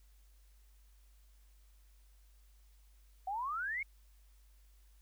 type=exponential sweep; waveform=sine; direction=up; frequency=740 to 2239 Hz; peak=-35 dBFS; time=3.27-3.83 s; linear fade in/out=5 ms; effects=added 50 Hz sine -60 dBFS peak until 5.01 s + white hiss -73 dBFS RMS until 5.01 s